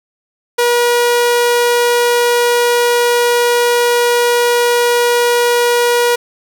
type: tone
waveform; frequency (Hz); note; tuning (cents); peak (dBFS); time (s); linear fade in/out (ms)
sawtooth; 480.6; B4; -47; -6; 0.58-6.16; 10
effects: none